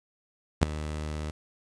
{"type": "tone with ADSR envelope", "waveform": "sawtooth", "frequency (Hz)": 76.3, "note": "D#2", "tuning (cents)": -33, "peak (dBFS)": -11, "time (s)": [0.61, 1.31], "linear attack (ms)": 20, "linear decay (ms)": 4, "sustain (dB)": -17, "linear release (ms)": 4, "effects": ["resampled to 22050 Hz", "8-bit"]}